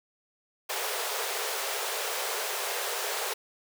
pink high-pass noise, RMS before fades -32 dBFS, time 0.69-3.34 s, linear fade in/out 10 ms, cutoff 390 Hz, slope 96 dB/octave, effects none

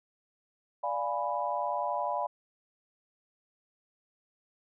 sine chord, D diminished seventh, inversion none, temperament equal, 587.3 / 698.5 / 830.6 / 987.8 Hz, D5 / F5 / Ab5 / Cb6, 0 / 0 / 0 / 0 cents, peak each -35 / -35 / -35 / -33 dBFS, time 0.83-2.27 s, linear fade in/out 10 ms, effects none

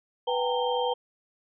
sine tone cluster, 492.7 / 766 / 806 / 918 / 3162 Hz, B4 / G5 / G5 / A#5 / G7, -4 / -40 / +48 / -27 / +14 cents, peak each -27 / -34 / -33 / -30 / -35 dBFS, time 0.27-0.94 s, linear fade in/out 10 ms, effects none

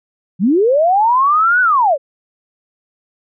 sine linear two-way sweep, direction up then down, 161.1 to 1511 to 515 Hz, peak -9 dBFS, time 0.39-1.98 s, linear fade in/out 50 ms, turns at 1.61 s, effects none

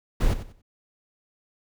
brown noise with echo, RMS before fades -20 dBFS, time 0.2-0.34 s, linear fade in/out 10 ms, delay 93 ms, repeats 3, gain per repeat -12 dB, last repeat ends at 0.619 s, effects none

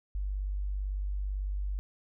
sine tone, 48.98 Hz, G1, 1 cent flat, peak -30 dBFS, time 0.15-1.79 s, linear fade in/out 0 ms, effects none

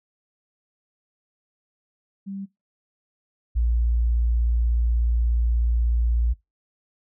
sine tone pair in turn, 196 / 58.27 Hz, G3 / A#1, 0 / 0 cents, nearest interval octave + major sixth, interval 2100 cents, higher first, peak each -30 / -18 dBFS, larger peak second, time 2.26-2.46 / 3.55-6.34 s, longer second, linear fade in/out 20 ms, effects noise-tail reverb RT60 0.2 s tail -22 dB re dry

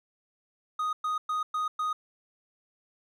triangle tone bursts, 1244.5 Hz, D#6, in tune, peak -25 dBFS, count 5, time 0.79-1.93 s, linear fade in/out 5 ms, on 140 ms, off 110 ms, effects none

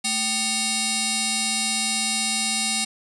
sine tone with frequency modulation, 2217 Hz, C#7, in tune, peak -21 dBFS, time 0.04-2.85 s, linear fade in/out 10 ms, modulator 998 Hz, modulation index 7.3, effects none

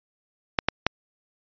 clicks, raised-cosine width 0.3 ms, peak -3 dBFS, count 3, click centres 0.588 / 0.686 / 0.866 s, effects resampled to 11025 Hz

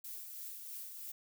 violet noise with tremolo, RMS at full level -45 dBFS, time 0.04-1.12 s, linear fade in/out 5 ms, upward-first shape sine, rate 3.1 Hz, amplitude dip 35%, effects none

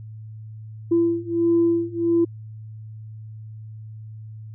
sine beating tone pair, 337 / 338.5 Hz, E4 / E4, +38 / +46 cents, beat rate 1.5 Hz, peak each -20 / -19 dBFS, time 0.91-2.25 s, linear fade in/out 10 ms, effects tanh soft clip ceiling -10 dBFS + added 109 Hz sine -35 dBFS peak until 4.54 s

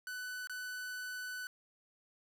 45% pulse tone with dropouts, 1496 Hz, F#6, 19 cents sharp, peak -40 dBFS, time 0.07-1.47 s, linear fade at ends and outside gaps 1 ms, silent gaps 0.472-0.496 s, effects none

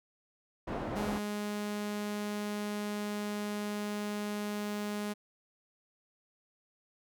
white low-pass noise, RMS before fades -37 dBFS, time 0.67-1.19 s, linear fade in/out 10 ms, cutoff 690 Hz, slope 12 dB/octave
sawtooth tone, 207.7 Hz, G#3, in tune, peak -30 dBFS, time 0.95-5.14 s, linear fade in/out 20 ms
effects none

